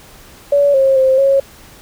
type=tone with pitch steps; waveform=sine; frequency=570 / 537 / 526 / 547 Hz; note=C#5 / C5 / C5 / C#5; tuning=+48 / +45 / +9 / -23 cents; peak=-8 dBFS; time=0.52-1.4 s; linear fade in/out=5 ms; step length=220 ms; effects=pink hiss -41 dBFS RMS until 1.81 s